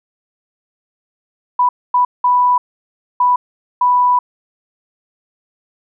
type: tone bursts at uneven times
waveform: sine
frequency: 987.8 Hz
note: B5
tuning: in tune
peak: -9 dBFS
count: 5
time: 1.59-1.69 / 1.94-2.05 / 2.24-2.58 / 3.2-3.36 / 3.81-4.19 s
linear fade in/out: 5 ms
effects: none